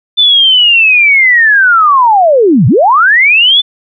sine linear two-way sweep, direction down then up, 3547 to 103.83 to 3547 Hz, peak -3 dBFS, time 0.17-3.62 s, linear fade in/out 20 ms, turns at 2.67 s, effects none

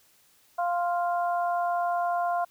harmonic tone, 349.2 Hz, F4, in tune, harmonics 2 / 3 / 4, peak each -25 / -32 / -36 dBFS, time 0.58-2.45 s, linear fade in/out 10 ms, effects white hiss -62 dBFS RMS until 2.5 s

